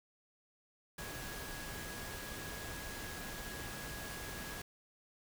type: tone in noise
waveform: sine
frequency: 1661.2 Hz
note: G#6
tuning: in tune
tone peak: -50 dBFS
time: 0.98-4.62 s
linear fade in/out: 5 ms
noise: pink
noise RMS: -45 dBFS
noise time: 0.98-4.62 s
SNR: -8 dB
effects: none